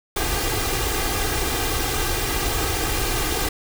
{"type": "noise with comb filter", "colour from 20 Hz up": "pink", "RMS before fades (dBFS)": -23, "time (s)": [0.16, 3.49], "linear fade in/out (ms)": 5, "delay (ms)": 2.5, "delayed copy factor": 0.7, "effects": []}